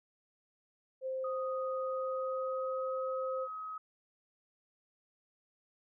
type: tone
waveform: sine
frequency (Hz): 523.3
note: C5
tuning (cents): 0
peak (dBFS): -34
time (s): 1.01-3.48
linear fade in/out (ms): 50
type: tone with pitch glide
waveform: sine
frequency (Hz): 1245 to 1269.7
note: D#6 to D#6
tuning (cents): +1 to +35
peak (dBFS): -39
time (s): 1.24-3.78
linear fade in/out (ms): 5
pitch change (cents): +34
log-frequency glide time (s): 1.79-3.08
effects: none